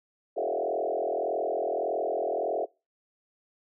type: tone with frequency modulation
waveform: sine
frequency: 548 Hz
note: C#5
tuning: 20 cents flat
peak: -26 dBFS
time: 0.36-2.66 s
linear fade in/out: 20 ms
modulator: 41.7 Hz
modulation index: 4.1
effects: noise-tail reverb RT60 0.3 s tail -26 dB re dry